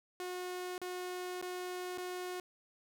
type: tone with dropouts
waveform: sawtooth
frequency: 362.4 Hz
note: F#4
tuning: 36 cents flat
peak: -35 dBFS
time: 0.2-2.4 s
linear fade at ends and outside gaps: 1 ms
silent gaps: 0.78-0.816 / 1.414-1.425 / 1.976-1.981 s
effects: none